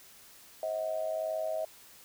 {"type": "tone with amplitude modulation", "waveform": "sine", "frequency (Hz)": 638, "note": "D#5", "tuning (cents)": 43, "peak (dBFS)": -27, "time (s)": [0.63, 1.65], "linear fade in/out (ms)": 2, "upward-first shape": "sine", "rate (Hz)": 102, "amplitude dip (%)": 75, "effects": ["white hiss -55 dBFS RMS until 2.04 s"]}